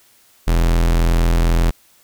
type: tone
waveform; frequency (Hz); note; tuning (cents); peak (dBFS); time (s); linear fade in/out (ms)
45% pulse; 42.07; E1; +36; -12; 0.47-1.71; 10
effects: white hiss -53 dBFS RMS until 2.03 s